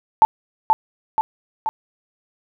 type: tone with echo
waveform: sine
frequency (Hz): 880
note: A5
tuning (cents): 0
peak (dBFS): -6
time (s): 0.22-0.25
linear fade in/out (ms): 0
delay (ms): 480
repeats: 3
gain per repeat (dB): -4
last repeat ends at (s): 1.69
effects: none